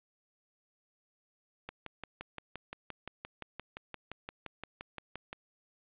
click train, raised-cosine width 0.3 ms, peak -24 dBFS, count 22, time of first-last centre 1.69-5.33 s, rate 5.77 Hz, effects resampled to 8000 Hz + 10-bit

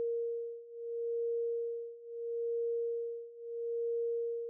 sine beating tone pair, 466.2 / 466.95 Hz, A#4 / A#4, 0 / +3 cents, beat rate 0.75 Hz, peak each -38 / -36 dBFS, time 0-4.49 s, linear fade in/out 0 ms, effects none

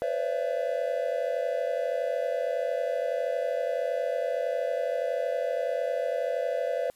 triangle tone cluster, 496.4 / 529 / 578 / 670 Hz, B4 / C5 / D5 / E5, +9 / +19 / -28 / +28 cents, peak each -30 dBFS, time 0.02-6.9 s, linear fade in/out 0 ms, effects white hiss -63 dBFS RMS until 6.95 s + resampled to 32000 Hz

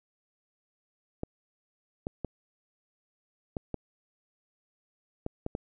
clicks, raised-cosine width 2 ms, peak -19 dBFS, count 8, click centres 1.234 / 2.069 / 2.247 / 3.568 / 3.743 / 5.264 / 5.464 / 5.551 s, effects none

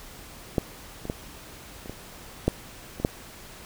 clicks, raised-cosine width 2 ms, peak -8 / -22 / -14 / -27 / -22 / -7 / -21 / -7 dBFS, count 8, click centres 0.582 / 1.054 / 1.099 / 1.859 / 1.896 / 2.48 / 3 / 3.049 s, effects pink hiss -45 dBFS RMS until 3.65 s

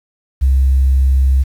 sine tone, 66.6 Hz, C2, 31 cents sharp, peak -7 dBFS, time 0.41-1.44 s, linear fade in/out 20 ms, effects tanh soft clip ceiling -5 dBFS + 7-bit

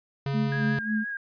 square tone, 138.59 Hz, C#3, in tune, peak -27 dBFS, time 0.26-0.79 s, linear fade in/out 2 ms
sine tone with tremolo, 216.1 Hz, A3, 31 cents flat, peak -23 dBFS, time 0.33-1.05 s, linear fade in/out 20 ms, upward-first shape sine, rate 3.6 Hz, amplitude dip 85%
sine tone with vibrato, 1634 Hz, G#6, 29 cents flat, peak -30 dBFS, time 0.52-1.17 s, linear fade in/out 2 ms, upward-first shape sine, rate 5.8 Hz, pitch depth 29 cents each way
effects resampled to 11025 Hz

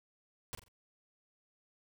pink noise with echo, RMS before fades -40 dBFS, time 0.53-0.55 s, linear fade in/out 0 ms, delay 44 ms, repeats 3, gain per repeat -10 dB, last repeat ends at 0.682 s, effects none

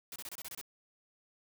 white noise bursts, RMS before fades -44 dBFS, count 8, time 0.12-0.614 s, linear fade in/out 2 ms, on 39 ms, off 26 ms, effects none

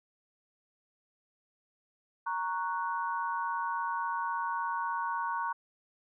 sine chord, F# major, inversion first, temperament equal, 932.3 / 1108.7 / 1480 Hz, A#5 / C#6 / F#6, 0 / 0 / 0 cents, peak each -33 / -35 / -38 dBFS, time 2.26-5.53 s, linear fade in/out 10 ms, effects none

